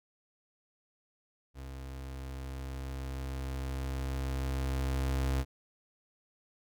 35% pulse tone with level ramp, 66.4 Hz, C2, 26 cents sharp, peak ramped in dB -40 to -26 dBFS, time 1.54-5.45 s, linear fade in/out 50 ms, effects none

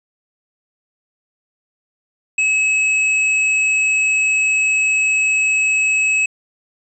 sine tone with hard clipping, 2575 Hz, E7, 41 cents flat, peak -15 dBFS, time 2.38-6.26 s, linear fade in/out 5 ms, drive 8 dB, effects resampled to 24000 Hz

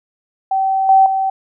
sine tone with level steps, 770 Hz, G5, 31 cents flat, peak -13 / -6 / -14 dBFS, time 0.51-1.3 s, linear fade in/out 5 ms, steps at 0.89 / 1.06 s, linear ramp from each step 2 ms, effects none

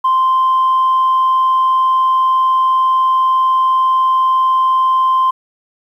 sine tone, 1043 Hz, C6, 6 cents flat, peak -8 dBFS, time 0.04-5.31 s, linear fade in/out 10 ms, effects tanh soft clip ceiling -7 dBFS + 8-bit

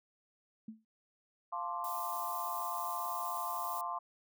sine tone with exponential decay, 220 Hz, A3, in tune, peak -39 dBFS, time 0.68-0.85 s, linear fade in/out 5 ms, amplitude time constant 35 ms
sine chord, D minor seventh, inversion first, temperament equal, 698.5 / 880 / 1046.5 / 1174.7 Hz, F5 / A5 / C6 / D6, 0 / 0 / 0 / 0 cents, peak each -42 / -43 / -38 / -43 dBFS, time 1.52-3.99 s, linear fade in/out 10 ms
violet noise, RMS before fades -45 dBFS, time 1.84-3.81 s, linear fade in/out 2 ms
effects none

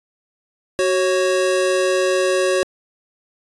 square tone pair together, 373.3 / 548.9 Hz, F#4 / C#5, +15 / -17 cents, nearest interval perfect fifth, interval 668 cents, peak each -19 dBFS, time 0.79-2.63 s, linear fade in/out 0 ms, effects resampled to 24000 Hz

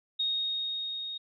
sine tone with level ramp, 3729 Hz, A#7, in tune, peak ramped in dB -26 to -35 dBFS, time 0.19-1.18 s, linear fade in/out 10 ms, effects none

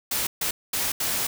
white noise bursts at uneven times, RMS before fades -26 dBFS, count 4, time 0.11-0.27 / 0.41-0.51 / 0.73-0.92 / 1-1.27 s, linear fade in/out 5 ms, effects none

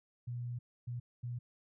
sine tone bursts at uneven times, 121.2 Hz, B2, 32 cents flat, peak -37 dBFS, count 3, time 0.27-0.59 / 0.87-1 / 1.23-1.39 s, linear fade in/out 10 ms, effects none

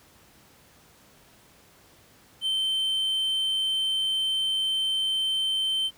triangle tone, 3101 Hz, G7, 19 cents flat, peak -22 dBFS, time 2.41-5.91 s, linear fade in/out 50 ms, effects pink hiss -56 dBFS RMS until 5.97 s + high-pass 60 Hz 12 dB/octave

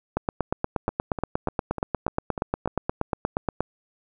two click trains, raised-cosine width 1 ms, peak -9 / -16 dBFS, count 30 / 7, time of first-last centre 0.17-3.606 / 0.89-2.676 s, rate 8.44 / 3.36 Hz, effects none

